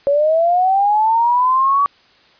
sine linear sweep, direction up, 554.4 to 1144 Hz, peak -11 dBFS, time 0.07-1.86 s, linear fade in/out 0 ms, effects white hiss -51 dBFS RMS until 2.39 s + resampled to 11025 Hz

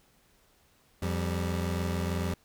25% pulse tone pair together, 86.73 / 196 Hz, F2 / G3, -11 / 0 cents, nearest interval octave + major second, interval 1411 cents, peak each -26 / -31 dBFS, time 1.02-2.34 s, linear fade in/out 5 ms, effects pink hiss -65 dBFS RMS until 2.44 s

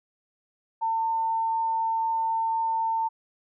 sine tone, 901 Hz, A5, 41 cents sharp, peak -23 dBFS, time 0.81-3.09 s, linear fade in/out 20 ms, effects none

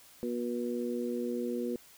harmonic tone, 120.6 Hz, B2, 41 cents flat, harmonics 2 / 3 / 4, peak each -34 / -36 / -37 dBFS, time 0.23-1.76 s, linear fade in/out 0 ms, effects white hiss -57 dBFS RMS until 1.97 s

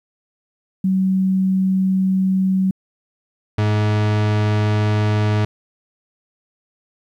sine / 40% pulse tone pair in turn, 189.2 / 105.82 Hz, F#3 / G#2, +39 / +33 cents, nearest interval minor seventh, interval 1006 cents, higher first, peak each -14 dBFS, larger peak neither, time 0.84-2.71 / 3.58-5.45 s, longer neither, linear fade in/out 5 ms, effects low-pass 4000 Hz 12 dB/octave + 9-bit

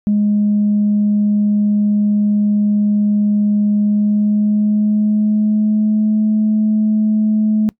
sine tone with pitch glide, 207.7 to 214.7 Hz, G#3 to A3, 0 to -42 cents, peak -10 dBFS, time 0.07-7.69 s, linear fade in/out 0 ms, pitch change +58 cents, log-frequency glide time 3.78-6.24 s, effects noise-tail reverb RT60 0.1 s tail -23 dB re dry + tanh soft clip ceiling -7 dBFS

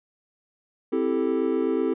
triangle chord, A minor seventh, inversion first, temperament equal, 261.6 / 329.6 / 392 / 440 Hz, C4 / E4 / G4 / A4, 0 / 0 / 0 / 0 cents, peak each -25 dBFS, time 0.92-1.94 s, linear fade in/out 10 ms, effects resampled to 8000 Hz

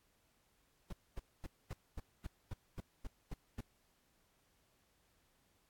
brown noise bursts, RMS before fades -42 dBFS, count 11, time 0.9-3.608 s, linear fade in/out 5 ms, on 28 ms, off 240 ms, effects pink hiss -75 dBFS RMS until 5.69 s + AAC 64 kbps

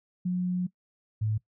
sine tone pair in turn, 180.5 / 107.98 Hz, F#3 / A2, -43 / -32 cents, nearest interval major sixth, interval 889 cents, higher first, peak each -25 dBFS, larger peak neither, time 0.25-0.67 / 1.21-1.38 s, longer first, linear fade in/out 10 ms, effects noise-tail reverb RT60 0.1 s tail -20 dB re dry

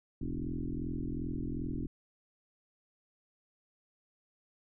sine tone with frequency modulation, 137.7 Hz, C#3, 11 cents flat, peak -33 dBFS, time 0.21-1.87 s, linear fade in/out 5 ms, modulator 42.6 Hz, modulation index 4.4, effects none

